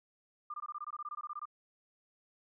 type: tone bursts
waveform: sine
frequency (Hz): 1200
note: D6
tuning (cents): +37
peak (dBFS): -38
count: 16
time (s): 0.5-1.455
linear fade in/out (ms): 5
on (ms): 40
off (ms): 21
effects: none